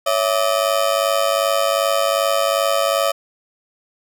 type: ring-modulated tone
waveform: 30% pulse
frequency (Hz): 610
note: D#5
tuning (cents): -34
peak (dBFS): -10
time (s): 0.06-3.12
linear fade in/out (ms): 10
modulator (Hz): 51.3
effects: none